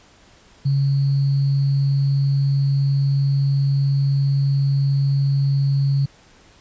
sine tone with sample-and-hold, 138.5 Hz, C#3, 1 cent flat, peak -15 dBFS, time 0.65-6.06 s, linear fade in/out 10 ms, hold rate 4410 Hz, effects pink hiss -51 dBFS RMS until 6.6 s + resampled to 16000 Hz

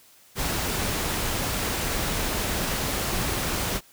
pink noise, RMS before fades -27 dBFS, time 0.35-3.81 s, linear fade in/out 50 ms, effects white hiss -55 dBFS RMS until 3.92 s

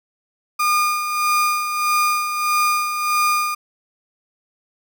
35% pulse tone with tremolo, 1214 Hz, D#6, 43 cents flat, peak -13 dBFS, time 0.59-3.55 s, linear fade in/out 10 ms, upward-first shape sine, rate 1.6 Hz, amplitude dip 55%, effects none

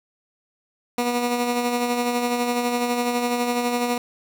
15% pulse tone with tremolo, 242.4 Hz, B3, 32 cents flat, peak -13 dBFS, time 0.98-3.98 s, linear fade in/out 2 ms, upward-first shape sine, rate 12 Hz, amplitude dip 40%, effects none

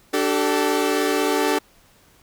sawtooth chord, D suspended fourth, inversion none, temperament equal with one note detuned, 293.7 / 383.9 / 440 Hz, D4 / G4 / A4, 0 / -36 / 0 cents, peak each -19 dBFS, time 0.13-1.59 s, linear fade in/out 10 ms, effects pink hiss -55 dBFS RMS until 2.22 s

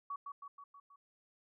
sine tone with echo, 1129 Hz, C#6, 31 cents sharp, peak -38 dBFS, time 0.1-0.16 s, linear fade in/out 5 ms, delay 160 ms, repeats 5, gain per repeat -4 dB, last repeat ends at 0.96 s, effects none

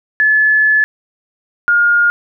sine tone pair in turn, 1723 / 1420.4 Hz, A6 / F6, -37 / +29 cents, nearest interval minor third, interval 334 cents, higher first, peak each -8 dBFS, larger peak neither, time 0.2-0.84 / 1.68-2.1 s, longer first, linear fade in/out 0 ms, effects none

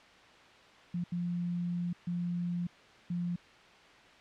sine tone bursts at uneven times, 174.61 Hz, F3, in tune, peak -31 dBFS, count 4, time 0.94-1.04 / 1.12-1.93 / 2.07-2.67 / 3.1-3.36 s, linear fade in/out 5 ms, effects white hiss -56 dBFS RMS until 4.2 s + low-pass 3000 Hz 12 dB/octave

